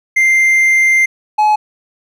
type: tone pair in turn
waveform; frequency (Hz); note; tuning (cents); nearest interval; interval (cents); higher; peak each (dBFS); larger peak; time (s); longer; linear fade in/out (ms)
triangle; 2093 / 849.5; C7 / G#5; 0 / +39; octave + major third; 1561; first; -6; neither; 0.16-1.06 / 1.38-1.56; first; 10
effects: none